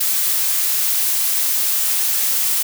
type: noise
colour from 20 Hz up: blue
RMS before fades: -18 dBFS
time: 0-2.63 s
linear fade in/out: 10 ms
effects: none